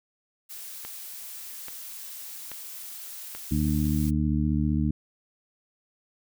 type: noise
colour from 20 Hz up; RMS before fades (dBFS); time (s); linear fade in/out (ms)
blue; -40; 0.49-4.11; 20
type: click train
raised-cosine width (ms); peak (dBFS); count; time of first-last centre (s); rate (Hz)
0.3; -23; 4; 0.85-3.35; 1.2
type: harmonic tone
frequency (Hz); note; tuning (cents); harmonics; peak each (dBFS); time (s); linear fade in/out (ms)
75.3; D2; +44; 1 / 2 / 3 / 4; -27 / -27 / -27 / -30; 3.51-4.91; 5
effects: none